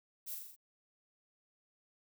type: noise with echo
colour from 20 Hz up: violet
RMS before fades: -43 dBFS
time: 0.26-0.36 s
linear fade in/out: 20 ms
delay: 41 ms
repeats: 5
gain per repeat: -3 dB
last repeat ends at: 0.565 s
effects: none